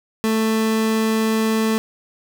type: tone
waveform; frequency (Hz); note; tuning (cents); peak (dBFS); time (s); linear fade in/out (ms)
30% pulse; 220.9; A3; +7; -14; 0.24-1.78; 0
effects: none